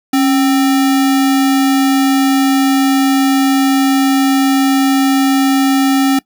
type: tone with sample-and-hold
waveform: sine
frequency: 272.8 Hz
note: C#4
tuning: 28 cents flat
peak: -8 dBFS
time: 0.13-6.19 s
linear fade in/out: 5 ms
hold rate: 1050 Hz
effects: noise-tail reverb RT60 0.1 s tail -21 dB re dry